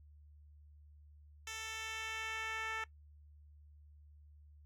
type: tone with band-pass filter sweep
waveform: 10% pulse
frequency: 442.9 Hz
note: A4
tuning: 11 cents sharp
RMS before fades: -42 dBFS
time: 1.47-2.84 s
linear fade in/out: 2 ms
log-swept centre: 4800 to 1700 Hz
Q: 1
effects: noise-tail reverb RT60 0.1 s tail -20 dB re dry + added 74 Hz sine -57 dBFS peak until 4.65 s